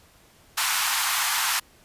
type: high-pass noise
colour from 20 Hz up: pink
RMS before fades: -24 dBFS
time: 0.57-1.6 s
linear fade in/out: 10 ms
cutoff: 850 Hz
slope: 48 dB/octave
effects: pink hiss -56 dBFS RMS until 1.84 s + resampled to 32000 Hz